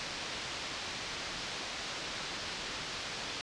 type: low-pass noise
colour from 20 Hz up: white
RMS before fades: -40 dBFS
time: 0-3.41 s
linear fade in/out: 0 ms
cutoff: 5200 Hz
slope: 24 dB/octave
effects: resampled to 22050 Hz